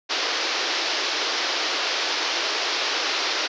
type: band-pass noise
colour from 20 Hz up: white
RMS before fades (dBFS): -25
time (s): 0.09-3.48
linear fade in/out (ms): 20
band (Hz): 300 to 5500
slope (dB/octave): 48
effects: resampled to 16000 Hz